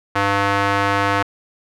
square tone with band-pass filter, 100 Hz, G2, 35 cents sharp, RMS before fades -18 dBFS, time 0.15-1.23 s, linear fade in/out 10 ms, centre 1300 Hz, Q 1.2, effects none

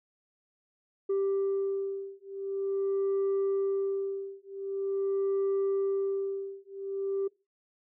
sine beating tone pair, 392 / 392.45 Hz, G4 / G4, 0 / +2 cents, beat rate 0.45 Hz, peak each -29 dBFS, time 1.09-7.28 s, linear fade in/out 10 ms, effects noise-tail reverb RT60 0.3 s tail -25 dB re dry + tanh soft clip ceiling -24 dBFS

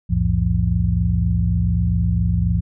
sine tone cluster, 63 / 86.6 / 110.5 / 171.8 Hz, B1 / F2 / A2 / F3, +35 / -14 / +8 / -28 cents, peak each -21 dBFS, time 0.09-2.61 s, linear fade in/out 20 ms, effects none

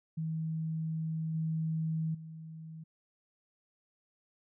sine tone with level steps, 160 Hz, D#3, 49 cents sharp, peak -32 / -30 / -43 dBFS, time 0.17-2.84 s, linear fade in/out 10 ms, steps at 1.34 / 2.14 s, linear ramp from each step 10 ms, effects none

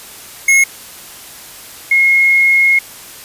square / sine tone pair in turn, 2167 / 2158 Hz, C#7 / C#7, -40 / -47 cents, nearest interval unison, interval 7 cents, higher first, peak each -7 dBFS, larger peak neither, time 0.48-0.64 / 1.91-2.79 s, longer second, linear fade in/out 5 ms, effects white hiss -34 dBFS RMS until 3.24 s + resampled to 32000 Hz

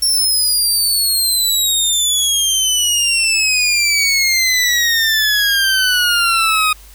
20% pulse exponential sweep, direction down, 5460 to 1244.5 Hz, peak -7 dBFS, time 0.02-6.73 s, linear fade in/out 5 ms, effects added 50 Hz sine -39 dBFS peak until 6.94 s + white hiss -44 dBFS RMS until 6.94 s

